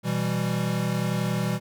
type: chord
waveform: square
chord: E minor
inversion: second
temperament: equal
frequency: 123.47 / 164.81 / 196 Hz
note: B2 / E3 / G3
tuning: 0 / 0 / 0 cents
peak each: -29 dBFS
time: 0.03-1.6 s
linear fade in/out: 50 ms
effects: none